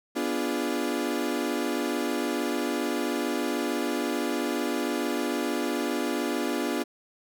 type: chord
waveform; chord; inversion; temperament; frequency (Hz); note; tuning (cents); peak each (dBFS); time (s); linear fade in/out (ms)
35% pulse; B diminished seventh; none; equal; 246.9 / 293.7 / 349.2 / 415.3; B3 / D4 / F4 / Ab4; 0 / 0 / 0 / 0; -30 / -29 / -30 / -33; 0.15-6.84; 20
effects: none